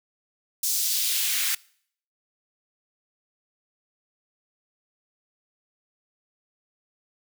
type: noise with high-pass filter sweep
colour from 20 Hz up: white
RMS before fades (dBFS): -25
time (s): 0.63-1.55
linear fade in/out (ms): 5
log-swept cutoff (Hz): 6000 to 1700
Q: 1.3
effects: noise-tail reverb RT60 0.6 s tail -24 dB re dry

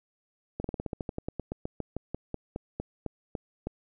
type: slowing click train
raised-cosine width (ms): 2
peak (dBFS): -19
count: 23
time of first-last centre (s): 0.6-3.67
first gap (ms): 43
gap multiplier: 1.1
effects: none

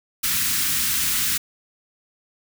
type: band-stop noise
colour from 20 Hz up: white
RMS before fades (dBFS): -22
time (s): 0.23-1.38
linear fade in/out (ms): 10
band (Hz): 270 to 1300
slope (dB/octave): 24
effects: none

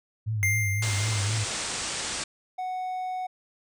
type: tone with vibrato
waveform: sine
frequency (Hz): 105.1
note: G#2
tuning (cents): +21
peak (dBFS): -25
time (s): 0.26-1.45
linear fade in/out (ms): 20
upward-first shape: triangle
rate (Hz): 3.9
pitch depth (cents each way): 110
type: tone with exponential decay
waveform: square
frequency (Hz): 2100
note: C7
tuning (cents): +6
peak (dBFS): -22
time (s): 0.43-1.95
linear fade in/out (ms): 0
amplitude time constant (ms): 330
type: low-pass noise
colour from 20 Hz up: white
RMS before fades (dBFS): -32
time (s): 0.82-2.24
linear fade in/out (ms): 5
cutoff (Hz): 9100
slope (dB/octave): 96
type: tone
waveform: triangle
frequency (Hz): 740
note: F#5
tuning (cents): 0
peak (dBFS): -27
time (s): 2.58-3.27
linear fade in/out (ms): 10
effects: none

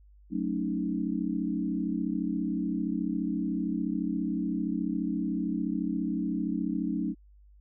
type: chord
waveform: sine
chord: D# half-diminished seventh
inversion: first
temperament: equal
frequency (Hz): 185 / 220 / 277.2 / 311.1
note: F#3 / A3 / C#4 / D#4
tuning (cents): 0 / 0 / 0 / 0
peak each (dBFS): -33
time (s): 0.3-7.15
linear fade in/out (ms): 50
effects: added 50 Hz sine -53 dBFS peak until 7.6 s

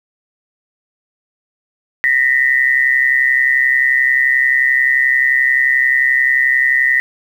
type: tone pair together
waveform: sine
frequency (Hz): 1844.1 / 1975.5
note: A#6 / B6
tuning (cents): -19 / 0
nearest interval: minor second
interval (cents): 119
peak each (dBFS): -13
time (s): 2.04-7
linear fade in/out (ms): 0
effects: 7-bit

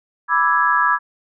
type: chord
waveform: sine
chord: E dominant seventh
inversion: second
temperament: equal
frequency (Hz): 987.8 / 1174.7 / 1318.5 / 1661.2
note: B5 / D6 / E6 / G#6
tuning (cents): 0 / 0 / 0 / 0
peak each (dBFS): -19 / -19 / -20 / -18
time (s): 0.28-0.99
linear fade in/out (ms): 50
effects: none

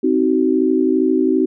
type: chord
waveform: sine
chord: C diminished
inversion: none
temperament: just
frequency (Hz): 261.6 / 314 / 376.7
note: C4 / Eb4 / Gb4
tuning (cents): 0 / +16 / +31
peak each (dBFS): -17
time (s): 0.03-1.46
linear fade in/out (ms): 10
effects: none

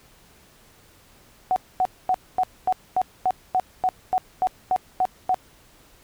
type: tone bursts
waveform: sine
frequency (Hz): 743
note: F#5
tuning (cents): +7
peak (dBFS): -17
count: 14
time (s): 1.51-5.344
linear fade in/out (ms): 0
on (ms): 51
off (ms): 240
effects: pink hiss -54 dBFS RMS until 6.03 s

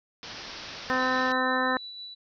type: low-pass noise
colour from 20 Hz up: white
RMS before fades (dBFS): -41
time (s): 0.23-1.32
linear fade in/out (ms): 0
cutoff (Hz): 5700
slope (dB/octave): 96
type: harmonic tone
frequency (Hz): 256.9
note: C4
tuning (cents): -32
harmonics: 1 / 2 / 3 / 4 / 5 / 6 / 7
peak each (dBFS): -31 / -31 / -33 / -30 / -32 / -33 / -29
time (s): 0.9-1.77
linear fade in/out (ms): 0
type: tone with tremolo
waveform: sine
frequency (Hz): 3951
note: B7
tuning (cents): 0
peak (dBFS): -37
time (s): 0.98-2.15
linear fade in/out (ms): 20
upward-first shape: sine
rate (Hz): 6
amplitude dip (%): 30
effects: none

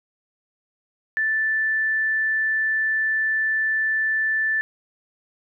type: tone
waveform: sine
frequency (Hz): 1760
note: A6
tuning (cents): 0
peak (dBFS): -19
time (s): 1.17-4.61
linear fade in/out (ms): 0
effects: none

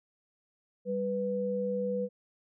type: tone pair together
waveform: sine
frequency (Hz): 196 / 493.9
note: G3 / B4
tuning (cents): 0 / 0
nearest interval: octave + major third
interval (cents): 1600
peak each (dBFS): -34 / -30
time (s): 0.85-2.09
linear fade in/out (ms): 50
effects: none

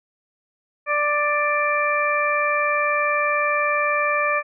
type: harmonic tone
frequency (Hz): 589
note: D5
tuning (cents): +5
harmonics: 1 / 2 / 3 / 4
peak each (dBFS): -24 / -22 / -25 / -24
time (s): 0.86-4.43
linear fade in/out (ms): 50
effects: none

